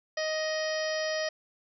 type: harmonic tone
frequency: 625 Hz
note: D#5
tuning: 8 cents sharp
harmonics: 1 / 2 / 3 / 4 / 5 / 6 / 7 / 8 / 9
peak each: -30 / -43 / -35 / -45 / -43 / -50 / -45 / -39 / -42 dBFS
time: 0.17-1.29 s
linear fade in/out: 5 ms
effects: none